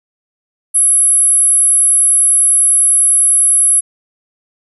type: tone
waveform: sine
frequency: 10870 Hz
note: F9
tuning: 48 cents flat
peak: -7 dBFS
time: 0.74-3.81 s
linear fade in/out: 20 ms
effects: none